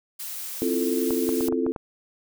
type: noise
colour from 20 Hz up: blue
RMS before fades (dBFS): -34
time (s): 0.19-1.49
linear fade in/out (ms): 10
type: chord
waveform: sine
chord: F major seventh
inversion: second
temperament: equal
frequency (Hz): 261.6 / 329.6 / 349.2 / 440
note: C4 / E4 / F4 / A4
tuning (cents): 0 / 0 / 0 / 0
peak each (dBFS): -26 / -29 / -28 / -27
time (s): 0.62-1.72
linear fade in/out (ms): 0
type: clicks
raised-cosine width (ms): 1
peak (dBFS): -18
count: 7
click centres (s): 1.107 / 1.291 / 1.408 / 1.485 / 1.525 / 1.665 / 1.762
effects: none